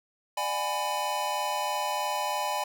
square chord, G# half-diminished seventh, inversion second, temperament just, 598 / 747.5 / 830.6 / 996.7 Hz, D5 / F#5 / G#5 / B5, +31 / +17 / 0 / +16 cents, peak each -36 / -38 / -32 / -33 dBFS, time 0.37-2.64 s, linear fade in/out 5 ms, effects none

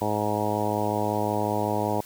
harmonic tone, 105.4 Hz, G#2, 26 cents sharp, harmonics 1 / 2 / 3 / 4 / 5 / 6 / 7 / 8 / 9, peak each -32 / -32 / -32 / -32 / -32 / -32 / -32 / -32 / -32 dBFS, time 0.01-2.01 s, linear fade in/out 5 ms, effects white hiss -47 dBFS RMS until 2.05 s

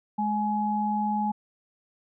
sine tone pair together, 210.3 / 842 Hz, G#3 / G#5, +22 / +24 cents, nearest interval 2 octaves, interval 2402 cents, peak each -27 / -26 dBFS, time 0.18-1.32 s, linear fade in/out 10 ms, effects none

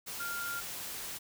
sine tone in noise, 1396.9 Hz, F6, in tune, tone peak -36 dBFS, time 0.19-0.61 s, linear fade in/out 20 ms, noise white, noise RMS -41 dBFS, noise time 0.06-1.19 s, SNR +2 dB, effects none

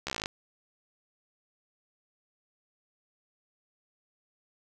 slowing click train, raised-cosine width 0.2 ms, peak -15 dBFS, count 12, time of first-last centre 0.07-0.259 s, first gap 14 ms, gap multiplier 1.04, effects none

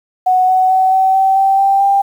sine tone with pitch steps, 740 / 747.3 / 754.7 / 762.1 / 769.6 / 777.2 / 784.9 / 792.7 Hz, F#5 / F#5 / F#5 / G5 / G5 / G5 / G5 / G5, 0 / +17 / +34 / -49 / -32 / -15 / +2 / +19 cents, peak -8 dBFS, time 0.26-2.02 s, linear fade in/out 10 ms, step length 220 ms, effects 7-bit

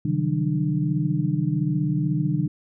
sine tone cluster, 132.9 / 153.8 / 175.5 / 189.5 / 299.7 Hz, C3 / D#3 / F3 / F#3 / D4, +27 / -20 / +9 / +42 / +35 cents, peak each -27 / -23 / -31 / -29 / -28 dBFS, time 0.05-2.48 s, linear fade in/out 5 ms, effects none

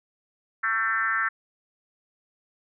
sine tone with frequency modulation, 1568 Hz, G6, in tune, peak -22 dBFS, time 0.63-1.29 s, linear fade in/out 10 ms, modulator 225 Hz, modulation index 1.5, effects none

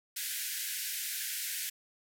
white band-pass noise, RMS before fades -37 dBFS, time 0.16-1.7 s, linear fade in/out 10 ms, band 1500 to 16000 Hz, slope 96 dB/octave, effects none

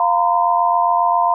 sine chord, F suspended fourth, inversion none, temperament equal with one note detuned, 698.5 / 932.3 / 1019.7 Hz, F5 / Bb5 / C6, 0 / 0 / -45 cents, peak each -17 dBFS, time 0-1.34 s, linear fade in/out 2 ms, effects none

